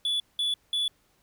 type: tone bursts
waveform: triangle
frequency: 3438 Hz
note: A7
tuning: 41 cents flat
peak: -23 dBFS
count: 3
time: 0.05-0.88 s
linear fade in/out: 2 ms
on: 150 ms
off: 190 ms
effects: pink hiss -67 dBFS RMS until 1.22 s